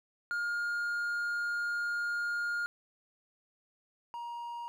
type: tone pair in turn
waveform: triangle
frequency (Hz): 1417 / 945.7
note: F6 / A#5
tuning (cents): +25 / +25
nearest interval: perfect fifth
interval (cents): 700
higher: first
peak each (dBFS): -29 / -36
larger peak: first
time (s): 0.31-2.66 / 4.14-4.68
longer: first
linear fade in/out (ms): 0
effects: none